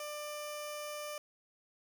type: tone with notch filter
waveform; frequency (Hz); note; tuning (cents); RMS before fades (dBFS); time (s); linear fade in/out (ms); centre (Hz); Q
15% pulse; 595; D5; +22; -42; 0-1.18; 2; 1600; 1.3
effects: 11-bit